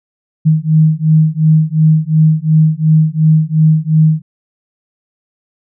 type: beating tone pair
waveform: sine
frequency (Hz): 155.56 / 158.36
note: D#3 / D#3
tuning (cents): 0 / +31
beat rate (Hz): 2.8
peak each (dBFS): -10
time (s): 0.45-4.22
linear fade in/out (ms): 20
effects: none